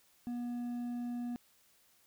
triangle tone with hard clipping, 241.4 Hz, B3, 39 cents flat, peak -37 dBFS, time 0.27-1.36 s, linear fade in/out 0 ms, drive 7 dB, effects white hiss -68 dBFS RMS until 2.06 s

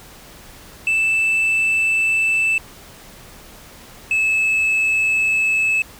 sine tone pair in turn, 2642 / 2604 Hz, E7 / E7, +3 / -22 cents, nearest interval unison, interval 25 cents, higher first, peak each -12 dBFS, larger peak neither, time 0.87-2.58 / 4.11-5.82 s, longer neither, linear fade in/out 2 ms, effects tanh soft clip ceiling -14 dBFS + pink hiss -42 dBFS RMS until 5.99 s

